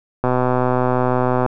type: click train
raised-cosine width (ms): 1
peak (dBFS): -4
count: 155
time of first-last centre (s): 0.24-1.462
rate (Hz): 126
effects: none